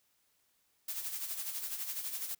blue noise with tremolo, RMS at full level -37 dBFS, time 0.88-2.35 s, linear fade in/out 5 ms, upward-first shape sine, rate 12 Hz, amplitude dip 55%, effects white hiss -74 dBFS RMS until 2.39 s

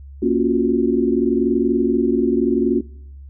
sine chord, Gb major seventh, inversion first, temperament equal, 233.1 / 277.2 / 349.2 / 370 Hz, Bb3 / Db4 / F4 / Gb4, 0 / 0 / 0 / 0 cents, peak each -20 dBFS, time 0.22-2.81 s, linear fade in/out 10 ms, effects noise-tail reverb RT60 0.7 s tail -22 dB re dry + added 69 Hz sine -35 dBFS peak until 3.29 s

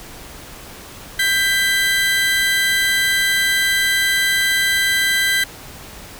30% pulse tone pair together, 1580 / 1995.1 Hz, G6 / B6, +13 / +17 cents, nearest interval major third, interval 404 cents, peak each -15 dBFS, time 1.19-5.44 s, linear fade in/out 5 ms, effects pink hiss -37 dBFS RMS until 6.19 s

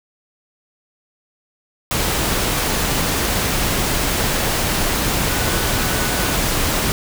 sine tone in noise, 1487 Hz, F#6, 8 cents sharp, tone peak -30 dBFS, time 5.3-6.35 s, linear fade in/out 0 ms, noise pink, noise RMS -19 dBFS, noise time 1.91-6.92 s, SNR -14 dB, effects none

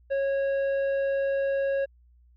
triangle tone with tanh clipping, 549 Hz, C#5, 17 cents flat, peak -25 dBFS, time 0.1-1.86 s, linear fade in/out 20 ms, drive 12 dB, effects added 60 Hz sine -55 dBFS peak until 2.36 s

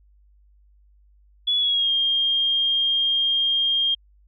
sine tone with pitch glide, 3402 to 3217 Hz, G#7 to G7, +41 to +44 cents, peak -18 dBFS, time 1.47-3.95 s, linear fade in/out 10 ms, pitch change -97 cents, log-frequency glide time 1.58-1.91 s, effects added 50 Hz sine -53 dBFS peak until 4.27 s

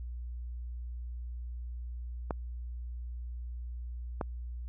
clicks, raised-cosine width 1 ms, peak -18 dBFS, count 2, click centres 2.308 / 4.212 s, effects added 60 Hz sine -37 dBFS peak until 4.68 s

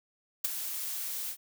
blue noise with ADSR envelope, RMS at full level -26 dBFS, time 0.44-1.37 s, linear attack 8 ms, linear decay 17 ms, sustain -10 dB, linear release 74 ms, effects none

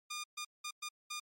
10% pulse tone bursts at uneven times, 1211 Hz, D#6, 47 cents flat, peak -31 dBFS, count 5, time 0.1-0.24 / 0.37-0.45 / 0.64-0.71 / 0.82-0.89 / 1.1-1.2 s, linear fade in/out 10 ms, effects MP3 64 kbps

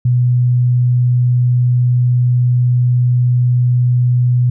sine tone, 123.47 Hz, B2, in tune, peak -9 dBFS, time 0.05-4.5 s, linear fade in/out 5 ms, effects none

